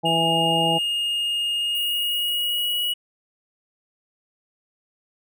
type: harmonic tone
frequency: 164.9 Hz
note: E3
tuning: 1 cent sharp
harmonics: 1 / 2 / 3 / 4 / 5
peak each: -26 / -28 / -28 / -27 / -23 dBFS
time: 0.03-0.79 s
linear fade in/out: 20 ms
type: tone with pitch glide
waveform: triangle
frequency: 2843 to 2914 Hz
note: F7 to F#7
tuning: +30 to -27 cents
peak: -20 dBFS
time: 0.05-2.94 s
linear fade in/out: 10 ms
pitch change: +43 cents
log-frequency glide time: 1.58-2.76 s
type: high-pass noise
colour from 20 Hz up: white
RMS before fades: -35 dBFS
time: 1.75-2.92 s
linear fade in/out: 2 ms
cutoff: 10000 Hz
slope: 48 dB/octave
effects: none